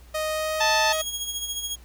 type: tone with pitch glide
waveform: sawtooth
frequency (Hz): 622.3 to 629.5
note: D#5 to D#5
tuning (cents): 0 to +20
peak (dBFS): -21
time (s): 0.14-1.02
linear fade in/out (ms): 10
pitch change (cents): +20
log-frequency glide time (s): 0.29-0.78
type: harmonic tone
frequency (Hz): 880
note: A5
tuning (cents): 0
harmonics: 1 / 2 / 3 / 4 / 5 / 6 / 7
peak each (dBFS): -23 / -26 / -28 / -29 / -30 / -31 / -31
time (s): 0.6-0.93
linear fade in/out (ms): 10
type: tone with tremolo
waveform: 20% pulse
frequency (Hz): 3300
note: G#7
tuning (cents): -12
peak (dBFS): -21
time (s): 0.92-1.76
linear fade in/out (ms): 10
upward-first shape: sine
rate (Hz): 14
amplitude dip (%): 55
effects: added 60 Hz sine -46 dBFS peak until 1.84 s + pink hiss -55 dBFS RMS until 1.84 s